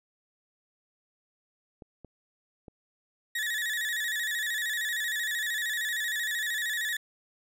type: clicks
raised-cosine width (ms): 2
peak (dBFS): -32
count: 3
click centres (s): 1.822 / 2.047 / 2.682
type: tone with vibrato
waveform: 35% pulse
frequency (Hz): 1809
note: A6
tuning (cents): +48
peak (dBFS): -27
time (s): 3.35-6.97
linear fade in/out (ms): 5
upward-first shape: square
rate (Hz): 13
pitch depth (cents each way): 72
effects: none